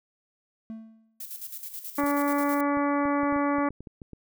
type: tone with exponential decay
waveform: triangle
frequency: 222.4 Hz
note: A3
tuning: 19 cents sharp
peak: -31 dBFS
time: 0.7-1.21 s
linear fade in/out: 0 ms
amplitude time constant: 110 ms
type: noise with tremolo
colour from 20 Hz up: violet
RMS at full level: -37 dBFS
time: 1.2-2.61 s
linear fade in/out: 5 ms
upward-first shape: square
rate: 9.3 Hz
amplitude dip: 60%
type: harmonic tone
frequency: 286.1 Hz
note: D4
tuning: 45 cents flat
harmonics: 1 / 2 / 3 / 4 / 5 / 6 / 7 / 8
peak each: -25 / -30 / -32 / -30 / -39 / -41 / -39 / -44 dBFS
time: 1.98-3.69 s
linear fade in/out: 5 ms
type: clicks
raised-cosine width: 3 ms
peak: -29 dBFS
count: 12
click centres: 2.036 / 2.772 / 3.055 / 3.233 / 3.325 / 3.362 / 3.584 / 3.706 / 3.806 / 3.872 / 4.018 / 4.133 s
effects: none